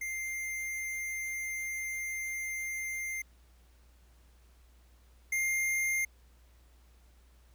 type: tone pair in turn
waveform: square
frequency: 2099 / 2111 Hz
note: C7 / C7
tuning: +5 / +15 cents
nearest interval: unison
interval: 10 cents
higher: second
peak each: -35 / -29 dBFS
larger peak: second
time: 0.01-3.22 / 5.32-6.05 s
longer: first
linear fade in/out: 5 ms
effects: added 60 Hz sine -58 dBFS peak until 7.54 s + pink hiss -68 dBFS RMS until 7.54 s